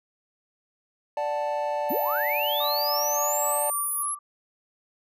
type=chord; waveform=triangle; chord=D major; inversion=none; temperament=equal; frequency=587.3 / 740 / 880 Hz; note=D5 / F#5 / A5; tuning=0 / 0 / 0 cents; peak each=-26 / -32 / -27 dBFS; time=1.17-3.7 s; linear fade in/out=2 ms
type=tone; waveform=sine; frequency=13980 Hz; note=A9; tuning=12 cents flat; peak=-31 dBFS; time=1.89-4.03 s; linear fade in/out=10 ms
type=linear sweep; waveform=sine; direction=up; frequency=185 to 11175 Hz; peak=-27 dBFS; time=1.9-4.15 s; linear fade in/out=10 ms
type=tone with tremolo; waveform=sine; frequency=1170 Hz; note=D6; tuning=7 cents flat; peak=-30 dBFS; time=2.6-4.19 s; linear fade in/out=5 ms; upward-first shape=sine; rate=3.6 Hz; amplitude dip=75%
effects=none